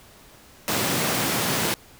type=high-pass noise; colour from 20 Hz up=pink; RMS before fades=-24 dBFS; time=0.68-1.74 s; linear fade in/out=0 ms; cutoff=120 Hz; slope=24 dB/octave; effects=pink hiss -50 dBFS RMS until 1.99 s